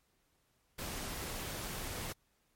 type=noise; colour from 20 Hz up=pink; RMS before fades=-41 dBFS; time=0.78-2.13 s; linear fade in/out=10 ms; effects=pink hiss -75 dBFS RMS until 2.55 s + MP3 64 kbps